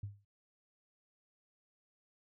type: tone with exponential decay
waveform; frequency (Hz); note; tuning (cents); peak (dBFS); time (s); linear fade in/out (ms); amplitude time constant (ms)
sine; 101.3; G#2; -43; -35; 0.03-0.25; 5; 46
effects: tanh soft clip ceiling -32 dBFS